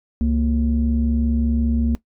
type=tone pair together; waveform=sine; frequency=68.7 / 231.4 Hz; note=C#2 / A#3; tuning=-15 / -13 cents; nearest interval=octave + major sixth; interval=2102 cents; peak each=-18 dBFS; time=0.21-1.95 s; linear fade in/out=0 ms; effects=noise-tail reverb RT60 0.1 s tail -18 dB re dry + tanh soft clip ceiling -10 dBFS